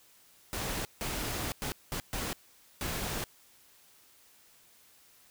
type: noise bursts at uneven times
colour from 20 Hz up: pink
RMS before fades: -35 dBFS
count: 6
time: 0.53-0.85 / 1.01-1.52 / 1.62-1.72 / 1.92-2 / 2.13-2.33 / 2.81-3.24 s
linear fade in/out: 0 ms
effects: white hiss -61 dBFS RMS until 5.3 s